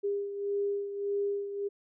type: beating tone pair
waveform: sine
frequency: 402.9 / 404.6 Hz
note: G4 / G#4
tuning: +48 / -45 cents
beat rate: 1.7 Hz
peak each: -30 / -37 dBFS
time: 0.03-1.69 s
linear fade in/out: 20 ms
effects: none